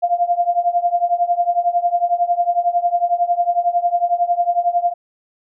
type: tone with tremolo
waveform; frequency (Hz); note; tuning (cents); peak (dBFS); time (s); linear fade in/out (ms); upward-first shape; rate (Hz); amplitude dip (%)
sine; 698.5; F5; 0; -10; 0.02-4.94; 20; triangle; 11; 95
effects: none